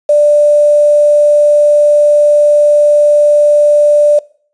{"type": "tone with quantisation", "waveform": "sine", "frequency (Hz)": 590, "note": "D5", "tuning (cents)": 8, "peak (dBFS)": -4, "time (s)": [0.09, 4.19], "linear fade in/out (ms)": 5, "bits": 5, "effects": ["noise-tail reverb RT60 0.5 s tail -22 dB re dry", "resampled to 22050 Hz"]}